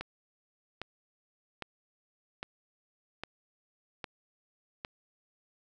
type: click train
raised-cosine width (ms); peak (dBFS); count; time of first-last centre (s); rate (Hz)
0.3; -21; 7; 0.01-4.849; 1.24
effects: none